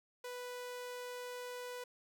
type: tone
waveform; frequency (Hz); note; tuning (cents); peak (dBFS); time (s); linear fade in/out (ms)
sawtooth; 493.9; B4; 0; -39; 0.24-1.84; 5
effects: 13-bit